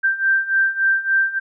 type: beating tone pair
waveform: sine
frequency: 1568 / 1571.5 Hz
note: G6 / G6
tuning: 0 / +4 cents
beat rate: 3.5 Hz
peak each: -20 / -17 dBFS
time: 0.03-1.4 s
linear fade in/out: 20 ms
effects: none